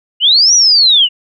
sine linear two-way sweep, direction up then down, 2807 to 5920 to 2807 Hz, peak -5 dBFS, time 0.2-1.09 s, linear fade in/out 50 ms, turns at 0.54 s, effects none

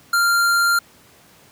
square tone, 1391 Hz, F6, 7 cents flat, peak -15 dBFS, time 0.13-0.79 s, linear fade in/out 5 ms, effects pink hiss -50 dBFS RMS until 1.51 s + high-pass 100 Hz 12 dB/octave

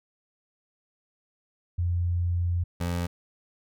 sine / 25% pulse tone pair in turn, 87.31 / 87 Hz, F2 / F2, 0 / -6 cents, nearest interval unison, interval 6 cents, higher first, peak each -23 dBFS, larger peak neither, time 1.78-2.64 / 2.8-3.07 s, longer first, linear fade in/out 10 ms, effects none

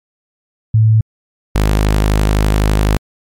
sine / sawtooth tone pair in turn, 110 / 51.91 Hz, A2 / G#1, 0 / 0 cents, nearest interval octave + minor second, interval 1300 cents, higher first, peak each -6 dBFS, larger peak neither, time 0.74-1.01 / 1.55-2.97 s, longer second, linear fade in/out 5 ms, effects MP3 64 kbps

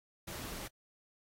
pink noise, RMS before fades -44 dBFS, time 0.27-0.68 s, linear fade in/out 10 ms, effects AAC 48 kbps

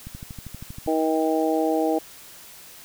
click train, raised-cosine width 5 ms, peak -24 dBFS, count 11, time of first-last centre 0.07-0.864 s, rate 12.6 Hz
harmonic tone, 158.8 Hz, D#3, 36 cents sharp, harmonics 2 / 3 / 4 / 5, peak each -23 / -25 / -26 / -27 dBFS, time 0.87-1.99 s, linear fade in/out 10 ms
effects white hiss -45 dBFS RMS until 2.84 s

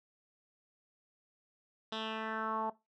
10% pulse tone with low-pass filter sweep, 220.4 Hz, A3, 3 cents sharp, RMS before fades -37 dBFS, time 1.92-2.7 s, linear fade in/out 5 ms, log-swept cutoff 3900 to 850 Hz, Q 3.7, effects noise-tail reverb RT60 0.2 s tail -17 dB re dry

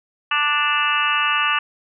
harmonic tone with a mistuned harmonic, 294.4 Hz, D4, 4 cents sharp, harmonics 3 / 4 / 5 / 6 / 7 / 8 / 9 / 10, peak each -29 / -21 / -25 / -26 / -32 / -32 / -22 / -25 dBFS, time 0.31-1.59 s, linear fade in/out 5 ms, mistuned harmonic 10, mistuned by -28 cents, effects none

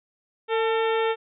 harmonic tone with a mistuned harmonic, 450.9 Hz, A4, 42 cents sharp, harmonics 1 / 2 / 3 / 4 / 5 / 6 / 7 / 8, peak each -22 / -28 / -32 / -34 / -36 / -38 / -39 / -40 dBFS, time 0.48-1.16 s, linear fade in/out 50 ms, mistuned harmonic 2, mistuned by -52 cents, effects none

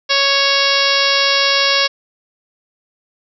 harmonic tone, 554.4 Hz, C#5, in tune, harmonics 1 / 2 / 3 / 4 / 5 / 6 / 7 / 8 / 9 / 10, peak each -21 / -21 / -21 / -21 / -21 / -21 / -21 / -21 / -21 / -21 dBFS, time 0.09-1.88 s, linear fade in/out 20 ms, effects none

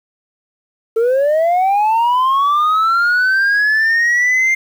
sine linear sweep, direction up, 440 to 2113 Hz, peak -8 dBFS, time 0.96-4.55 s, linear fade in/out 10 ms, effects tanh soft clip ceiling -10 dBFS + 7-bit

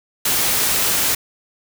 white noise, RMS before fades -18 dBFS, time 0.25-1.15 s, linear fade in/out 5 ms, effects none

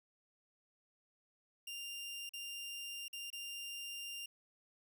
sawtooth tone with dropouts, 2794 Hz, F7, in tune, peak -40 dBFS, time 1.67-4.26 s, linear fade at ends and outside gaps 5 ms, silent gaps 2.293-2.335 / 3.082-3.129 / 3.303-3.328 s, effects none

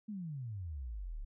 sine exponential sweep, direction down, 221.7 to 32.7 Hz, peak -39 dBFS, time 0.08-1.25 s, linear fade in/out 10 ms, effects none

